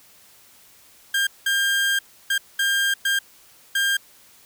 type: tone bursts at uneven times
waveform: 30% pulse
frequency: 1600 Hz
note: G6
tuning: 35 cents sharp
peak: -16 dBFS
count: 6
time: 1.14-1.27 / 1.46-1.99 / 2.3-2.38 / 2.59-2.94 / 3.05-3.19 / 3.75-3.97 s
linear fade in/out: 5 ms
effects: white hiss -52 dBFS RMS until 4.45 s